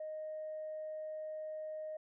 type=tone; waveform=sine; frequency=621 Hz; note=D#5; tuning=3 cents flat; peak=-39 dBFS; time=0-1.97 s; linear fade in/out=5 ms; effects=tanh soft clip ceiling -36 dBFS